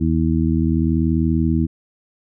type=harmonic tone; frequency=80.5 Hz; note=E2; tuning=41 cents flat; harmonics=1 / 2 / 3 / 4; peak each=-20 / -20 / -20 / -22 dBFS; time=0-1.67 s; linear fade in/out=20 ms; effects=none